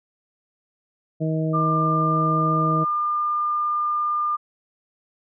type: harmonic tone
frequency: 158.4 Hz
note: D#3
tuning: 31 cents sharp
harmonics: 1 / 2 / 3 / 4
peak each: -22 / -27 / -31 / -30 dBFS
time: 1.2-2.85 s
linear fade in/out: 20 ms
type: tone with pitch glide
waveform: sine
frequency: 1196 to 1202.9 Hz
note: D6 to D6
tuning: +31 to +41 cents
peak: -20 dBFS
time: 1.53-4.37 s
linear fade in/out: 20 ms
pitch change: +10 cents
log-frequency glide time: 1.75-2.53 s
effects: none